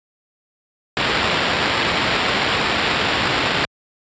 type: noise with sample-and-hold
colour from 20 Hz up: blue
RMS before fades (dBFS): -19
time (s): 0.97-3.65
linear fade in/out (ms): 0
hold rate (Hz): 6300
effects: high-pass 60 Hz 12 dB/octave + resampled to 16000 Hz